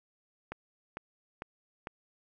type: click train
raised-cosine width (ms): 0.5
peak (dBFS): -23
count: 4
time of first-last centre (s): 0.52-1.871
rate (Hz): 2.22
effects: none